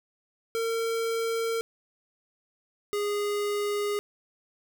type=tone pair in turn; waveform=square; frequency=456.1 / 411.7 Hz; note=A#4 / G#4; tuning=-38 / -15 cents; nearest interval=major second; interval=177 cents; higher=first; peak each=-27 / -27 dBFS; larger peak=neither; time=0.55-1.61 / 2.93-3.99 s; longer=neither; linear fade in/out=0 ms; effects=none